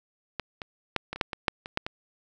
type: clicks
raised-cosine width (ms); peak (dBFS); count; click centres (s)
0.3; -14 / -20 / -8 / -17 / -22 / -7 / -16 / -6 / -21 / -9 / -16; 11; 0.397 / 0.618 / 0.963 / 1.13 / 1.16 / 1.212 / 1.332 / 1.482 / 1.659 / 1.774 / 1.865
effects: none